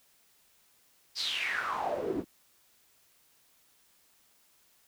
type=noise with band-pass filter sweep; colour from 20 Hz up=pink; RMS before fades=-33 dBFS; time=1.15-2.25 s; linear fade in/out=50 ms; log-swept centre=5000 to 260 Hz; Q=6.6; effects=white hiss -66 dBFS RMS until 4.87 s